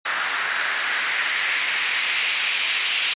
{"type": "noise with band-pass filter sweep", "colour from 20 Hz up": "white", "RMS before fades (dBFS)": -23, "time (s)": [0.05, 3.14], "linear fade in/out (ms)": 10, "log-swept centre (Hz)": [1500, 2800], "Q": 2.3, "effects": ["resampled to 8000 Hz"]}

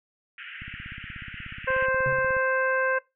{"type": "band-pass noise", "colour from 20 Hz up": "pink", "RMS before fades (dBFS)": -41, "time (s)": [0.38, 1.86], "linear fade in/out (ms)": 2, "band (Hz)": [1400, 3000], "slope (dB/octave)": 96}
{"type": "click train", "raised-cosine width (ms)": 5, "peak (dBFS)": -29, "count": 30, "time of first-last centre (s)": [0.62, 2.367], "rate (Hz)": 16.6}
{"type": "harmonic tone", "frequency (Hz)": 523.3, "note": "C5", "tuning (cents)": 0, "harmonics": [1, 2, 3, 4, 5], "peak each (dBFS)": [-26, -30, -25, -38, -38], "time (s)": [1.67, 2.99], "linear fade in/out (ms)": 10}
{"type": "tone with exponential decay", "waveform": "triangle", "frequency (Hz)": 135.1, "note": "C#3", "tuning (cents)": -44, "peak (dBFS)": -24, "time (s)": [2.06, 2.39], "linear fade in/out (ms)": 0, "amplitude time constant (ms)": 71}
{"effects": ["noise-tail reverb RT60 0.2 s tail -19 dB re dry"]}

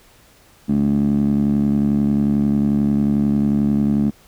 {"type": "tone with band-pass filter", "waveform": "15% pulse", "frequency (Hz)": 71.2, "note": "C#2", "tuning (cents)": 47, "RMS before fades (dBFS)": -17, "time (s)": [0.68, 4.11], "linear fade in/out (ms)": 20, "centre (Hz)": 230, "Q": 3.7, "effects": ["pink hiss -51 dBFS RMS until 4.27 s"]}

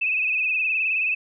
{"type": "tone with vibrato", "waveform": "sine", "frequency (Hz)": 2564, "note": "E7", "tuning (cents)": -49, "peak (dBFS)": -20, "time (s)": [0.01, 1.15], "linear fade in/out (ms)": 10, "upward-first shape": "sine", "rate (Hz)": 19, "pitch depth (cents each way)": 66, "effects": []}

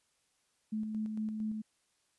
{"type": "tone with tremolo", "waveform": "sine", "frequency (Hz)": 216.2, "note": "A3", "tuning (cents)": -30, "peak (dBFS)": -32, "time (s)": [0.72, 1.62], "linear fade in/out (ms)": 10, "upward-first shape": "square", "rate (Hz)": 4.4, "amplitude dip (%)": 35, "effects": ["white hiss -75 dBFS RMS until 2.18 s", "resampled to 24000 Hz"]}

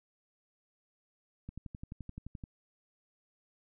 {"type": "click train", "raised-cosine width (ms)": 5, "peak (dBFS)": -30, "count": 12, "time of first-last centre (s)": [1.49, 2.438], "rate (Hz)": 11.6, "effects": []}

